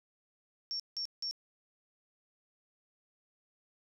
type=tone bursts; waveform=sine; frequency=5480 Hz; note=F8; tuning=34 cents flat; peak=-34 dBFS; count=3; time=0.71-1.311 s; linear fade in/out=0 ms; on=87 ms; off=170 ms; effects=none